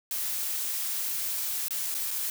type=noise with dropouts; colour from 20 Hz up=blue; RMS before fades=-31 dBFS; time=0.11-2.3 s; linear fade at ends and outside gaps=1 ms; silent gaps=1.683-1.707 / 1.943-1.949 / 2.107-2.111 s; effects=none